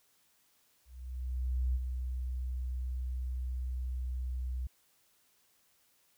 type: tone with ADSR envelope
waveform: sine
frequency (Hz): 62.9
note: B1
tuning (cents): +32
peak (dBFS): -27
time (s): 0.85-4.67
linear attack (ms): 900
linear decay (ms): 33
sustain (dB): -6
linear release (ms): 4
effects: white hiss -70 dBFS RMS until 6.17 s